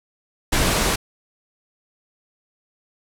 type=noise; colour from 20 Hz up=pink; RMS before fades=-19 dBFS; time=0.52-0.96 s; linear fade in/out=10 ms; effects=low-pass 12000 Hz 12 dB/octave